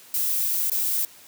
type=noise with dropouts; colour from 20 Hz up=violet; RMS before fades=-24 dBFS; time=0.14-1.05 s; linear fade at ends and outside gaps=2 ms; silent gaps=0.699-0.716 s; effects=white hiss -49 dBFS RMS until 1.27 s + high-pass 80 Hz 12 dB/octave